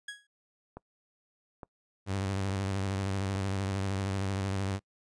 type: tone with exponential decay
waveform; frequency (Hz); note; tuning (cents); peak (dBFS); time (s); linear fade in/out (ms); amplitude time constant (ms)
30% pulse; 1661.2; G#6; 0; -32; 0.08-0.27; 5; 41
type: click train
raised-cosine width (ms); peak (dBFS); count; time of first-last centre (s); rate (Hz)
1; -28; 4; 0.77-3.356; 1.16
type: tone with vibrato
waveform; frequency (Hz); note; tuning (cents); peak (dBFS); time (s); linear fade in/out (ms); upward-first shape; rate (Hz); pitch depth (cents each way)
sawtooth; 97.2; G2; -14; -26; 2.06-4.8; 50; square; 13; 38
effects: noise-tail reverb RT60 0.1 s tail -25 dB re dry + resampled to 22050 Hz